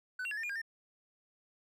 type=tone with pitch steps; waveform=triangle; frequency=1503 / 2747 / 1697 / 1808 / 2424 / 1613 / 1809 Hz; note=F#6 / F7 / G#6 / A6 / D#7 / G6 / A6; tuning=+27 / -29 / +37 / +47 / -46 / +49 / +48 cents; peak=-34 dBFS; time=0.19-0.617 s; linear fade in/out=5 ms; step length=61 ms; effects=none